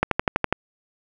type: click train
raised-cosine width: 0.5 ms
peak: -3 dBFS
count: 7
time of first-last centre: 0.03-0.526 s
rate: 12.1 Hz
effects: none